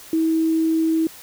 sine tone, 322.4 Hz, E4, 38 cents flat, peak -16 dBFS, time 0.13-1.07 s, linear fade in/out 2 ms, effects white hiss -42 dBFS RMS until 1.22 s

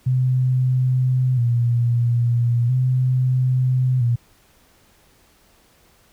sine tone with vibrato, 123.47 Hz, B2, in tune, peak -15 dBFS, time 0.06-4.16 s, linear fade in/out 10 ms, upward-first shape square, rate 0.38 Hz, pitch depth 62 cents each way, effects pink hiss -56 dBFS RMS until 6.12 s

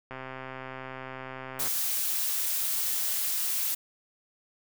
click train, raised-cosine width 0.5 ms, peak -24 dBFS, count 206, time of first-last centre 0.11-1.675 s, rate 131 Hz
blue noise, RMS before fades -29 dBFS, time 1.59-3.75 s, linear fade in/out 10 ms
effects none

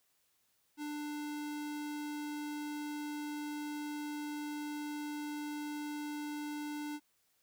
square tone, 296.5 Hz, D4, 17 cents sharp, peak -39 dBFS, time 0.77-7 s, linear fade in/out 50 ms, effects white hiss -75 dBFS RMS until 7.42 s

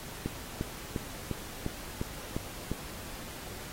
click train, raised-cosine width 3 ms, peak -18 dBFS, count 8, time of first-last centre 0.26-2.716 s, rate 2.85 Hz, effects pink hiss -44 dBFS RMS until 3.72 s + AAC 48 kbps

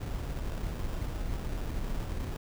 brown noise with sample-and-hold, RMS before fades -34 dBFS, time 0-2.37 s, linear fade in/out 10 ms, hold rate 2100 Hz, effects none

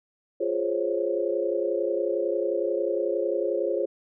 sine chord, Db major seventh, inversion first, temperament equal, 349.2 / 415.3 / 523.3 / 554.4 Hz, F4 / Ab4 / C5 / Db5, 0 / 0 / 0 / 0 cents, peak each -29 dBFS, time 0.4-3.86 s, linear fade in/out 10 ms, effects none

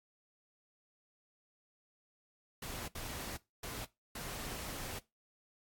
pink noise bursts at uneven times, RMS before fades -43 dBFS, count 4, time 2.62-2.88 / 2.95-3.37 / 3.63-3.85 / 4.15-4.99 s, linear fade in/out 5 ms, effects noise-tail reverb RT60 0.2 s tail -18 dB re dry + AAC 64 kbps

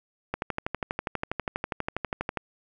click train, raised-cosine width 0.5 ms, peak -13 dBFS, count 26, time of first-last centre 0.34-2.373 s, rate 12.3 Hz, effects none

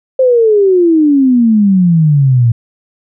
sine exponential sweep, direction down, 530 to 113.9 Hz, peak -5 dBFS, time 0.19-2.52 s, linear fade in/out 5 ms, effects none

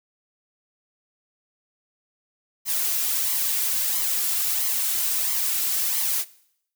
blue noise with flanger, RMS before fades -24 dBFS, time 2.65-6.25 s, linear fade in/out 50 ms, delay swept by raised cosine 0.96 to 2.96 ms, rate 1.5 Hz, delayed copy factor +0.55, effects noise-tail reverb RT60 0.7 s tail -20 dB re dry

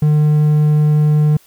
triangle tone, 150.9 Hz, D3, 47 cents sharp, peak -7 dBFS, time 0.02-1.37 s, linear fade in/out 5 ms, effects white hiss -50 dBFS RMS until 1.46 s

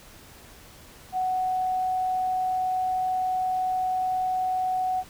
sine tone, 743 Hz, F#5, 7 cents sharp, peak -23 dBFS, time 1.12-5.04 s, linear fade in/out 50 ms, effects pink hiss -49 dBFS RMS until 5.09 s

